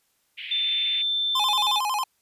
pink band-pass noise, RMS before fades -36 dBFS, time 0.37-1.03 s, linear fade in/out 20 ms, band 2200 to 3200 Hz, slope 48 dB/octave
sine tone, 3550 Hz, A7, 15 cents sharp, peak -22 dBFS, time 0.51-1.79 s, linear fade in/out 5 ms
square tone with vibrato, 932.3 Hz, A#5, in tune, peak -24 dBFS, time 1.35-2.04 s, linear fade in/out 5 ms, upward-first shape square, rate 11 Hz, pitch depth 190 cents each way
effects white hiss -69 dBFS RMS until 2.21 s + resampled to 32000 Hz

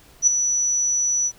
sine tone with ADSR envelope, 5920 Hz, F#8, in tune, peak -9 dBFS, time 0.22-1.32 s, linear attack 53 ms, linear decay 5 ms, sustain -9 dB, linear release 58 ms, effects pink hiss -51 dBFS RMS until 1.38 s

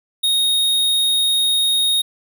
square tone, 3729 Hz, A#7, in tune, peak -15 dBFS, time 0.23-2.02 s, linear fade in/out 10 ms, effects none

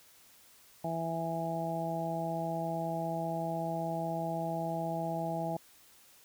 harmonic tone, 165.1 Hz, E3, 3 cents sharp, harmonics 1 / 2 / 3 / 4 / 5, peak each -37 / -41 / -45 / -36 / -38 dBFS, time 0.84-5.57 s, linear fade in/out 5 ms, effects white hiss -60 dBFS RMS until 6.24 s

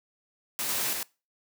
white noise with echo, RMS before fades -31 dBFS, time 0.59-0.93 s, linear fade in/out 0 ms, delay 99 ms, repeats 1, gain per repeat -2 dB, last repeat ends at 1.029 s, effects noise-tail reverb RT60 0.3 s tail -23 dB re dry + high-pass 150 Hz 12 dB/octave

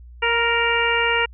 harmonic tone with a mistuned harmonic, 466.2 Hz, A#4, in tune, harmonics 1 / 2 / 3 / 4 / 5 / 6, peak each -24 / -24 / -24 / -24 / -24 / -24 dBFS, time 0.22-1.26 s, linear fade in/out 10 ms, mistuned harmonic 2, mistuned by +19 cents, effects added 60 Hz sine -39 dBFS peak until 1.33 s

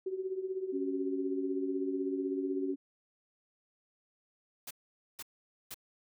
sine tone with tremolo, 377.7 Hz, F#4, 36 cents sharp, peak -30 dBFS, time 0.06-2.74 s, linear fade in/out 5 ms, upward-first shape triangle, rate 16 Hz, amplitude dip 80%
sine tone with pitch glide, 277.2 to 279 Hz, C#4 to C#4, 0 to +11 cents, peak -34 dBFS, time 0.72-2.76 s, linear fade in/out 20 ms, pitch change +11 cents, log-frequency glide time 0.94-2.48 s
white noise bursts, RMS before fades -43 dBFS, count 3, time 4.67-5.744 s, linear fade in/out 5 ms, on 38 ms, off 480 ms
effects none

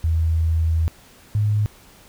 sine tone pair in turn, 81.2 / 105.15 Hz, E2 / G#2, -26 / +22 cents, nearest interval major third, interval 448 cents, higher second, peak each -16 dBFS, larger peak neither, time 0.04-0.88 / 1.35-1.66 s, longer first, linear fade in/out 0 ms, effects pink hiss -49 dBFS RMS until 2.08 s

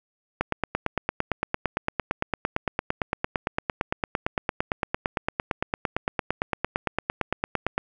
click train, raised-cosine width 0.5 ms, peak -8 dBFS, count 66, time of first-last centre 0.41-7.78 s, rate 8.82 Hz, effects none

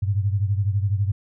sine beating tone pair, 97.9 / 109.9 Hz, G2 / A2, -2 / -2 cents, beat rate 12 Hz, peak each -20 / -25 dBFS, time 0.02-1.12 s, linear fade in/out 10 ms, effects none

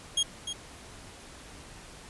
sawtooth tone with echo, 3266 Hz, G#7, 30 cents flat, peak -20 dBFS, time 0.17-0.23 s, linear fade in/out 5 ms, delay 300 ms, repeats 1, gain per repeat -9 dB, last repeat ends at 0.53 s, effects pink hiss -48 dBFS RMS until 2.09 s + resampled to 24000 Hz

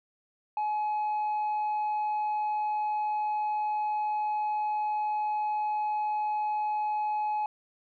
sine tone, 847 Hz, G#5, 34 cents sharp, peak -24 dBFS, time 0.57-7.46 s, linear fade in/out 2 ms, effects tanh soft clip ceiling -26 dBFS

